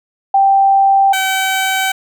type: tone pair in turn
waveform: sine / 15% pulse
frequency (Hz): 784 / 765.2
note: G5 / G5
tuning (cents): 0 / -42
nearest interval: unison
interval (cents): 42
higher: first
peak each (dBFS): -7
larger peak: neither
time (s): 0.34-1.13 / 1.13-1.92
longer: neither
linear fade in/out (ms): 5
effects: none